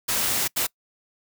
white noise bursts at uneven times, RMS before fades -24 dBFS, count 2, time 0.08-0.48 / 0.56-0.67 s, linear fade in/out 10 ms, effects noise-tail reverb RT60 0.1 s tail -24 dB re dry

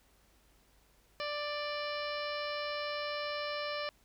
harmonic tone, 589 Hz, D5, 5 cents sharp, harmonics 1 / 2 / 3 / 4 / 5 / 6 / 7 / 8 / 9, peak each -38 / -41 / -44 / -44 / -46 / -53 / -47 / -51 / -48 dBFS, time 1.2-3.89 s, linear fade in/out 0 ms, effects added 50 Hz sine -68 dBFS peak until 4.04 s + pink hiss -68 dBFS RMS until 4.04 s

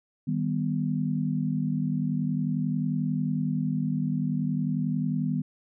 sine chord, Eb augmented, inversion none, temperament equal, 155.56 / 196 / 246.9 Hz, Eb3 / G3 / B3, 0 / 0 / 0 cents, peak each -28 / -30 / -29 dBFS, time 0.27-5.42 s, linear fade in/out 10 ms, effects none

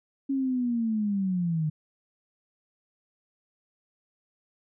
sine linear sweep, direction down, 276.1 to 150.7 Hz, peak -24 dBFS, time 0.29-1.7 s, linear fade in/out 10 ms, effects none

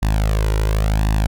sawtooth tone with flanger, 52.9 Hz, G#1, 33 cents sharp, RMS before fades -17 dBFS, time 0.02-1.27 s, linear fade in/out 10 ms, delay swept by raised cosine 1.1 to 2.1 ms, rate 0.93 Hz, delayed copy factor +0.75, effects none

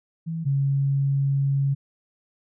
sine tone pair in turn, 163.7 / 138.41 Hz, E3 / C#3, -12 / -2 cents, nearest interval minor third, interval 290 cents, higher first, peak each -26 / -19 dBFS, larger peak second, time 0.26-0.45 / 0.45-1.75 s, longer second, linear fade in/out 20 ms, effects none

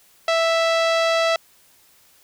sawtooth tone with low-pass filter, 659.3 Hz, E5, in tune, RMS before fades -19 dBFS, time 0.28-1.36 s, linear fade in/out 2 ms, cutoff 4500 Hz, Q 1.2, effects white hiss -55 dBFS RMS until 2.23 s

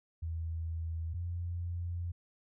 sine tone pair in turn, 81.9 / 86.77 Hz, E2 / F2, -11 / -11 cents, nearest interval minor second, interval 100 cents, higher second, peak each -34 / -34 dBFS, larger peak neither, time 0.22-1.14 / 1.14-2.12 s, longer second, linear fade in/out 10 ms, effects none

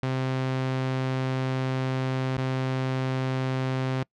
sawtooth tone with dropouts, 130.81 Hz, C3, in tune, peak -21 dBFS, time 0.03-4.03 s, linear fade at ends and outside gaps 0 ms, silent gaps 2.369-2.381 s, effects noise-tail reverb RT60 0.1 s tail -26 dB re dry + low-pass 4000 Hz 12 dB/octave

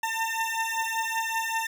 20% pulse beating tone pair, 899 / 904.2 Hz, A5 / A5, +37 / +47 cents, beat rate 5.2 Hz, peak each -25 dBFS, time 0.03-1.67 s, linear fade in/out 5 ms, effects none

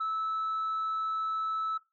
sine tone, 1307 Hz, E6, 15 cents flat, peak -27 dBFS, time 0-1.78 s, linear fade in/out 10 ms, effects noise-tail reverb RT60 0.2 s tail -17 dB re dry + tanh soft clip ceiling -27 dBFS

